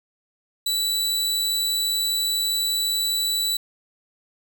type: tone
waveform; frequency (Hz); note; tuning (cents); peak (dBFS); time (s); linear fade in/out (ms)
sawtooth; 3951; B7; 0; -18; 0.66-3.57; 5
effects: none